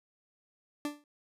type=tone with exponential decay; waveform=40% pulse; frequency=293.7 Hz; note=D4; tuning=in tune; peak=-28 dBFS; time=0.85-1.04 s; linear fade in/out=1 ms; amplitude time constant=41 ms; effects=resampled to 32000 Hz